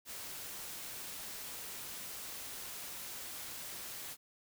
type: noise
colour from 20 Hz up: white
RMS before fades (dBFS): -45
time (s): 0.05-4.17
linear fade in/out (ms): 50
effects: none